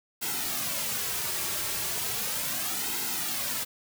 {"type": "noise with flanger", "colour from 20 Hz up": "white", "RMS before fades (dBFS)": -31, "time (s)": [0.21, 3.65], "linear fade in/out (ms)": 20, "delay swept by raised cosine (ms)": [1.7, 4.1], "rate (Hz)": 0.36, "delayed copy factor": -0.7, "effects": []}